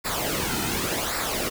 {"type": "noise with flanger", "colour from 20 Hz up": "pink", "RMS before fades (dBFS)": -27, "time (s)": [0.04, 1.5], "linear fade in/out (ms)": 20, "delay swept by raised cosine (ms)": [0.32, 1.82], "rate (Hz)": 0.89, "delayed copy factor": -0.65, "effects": []}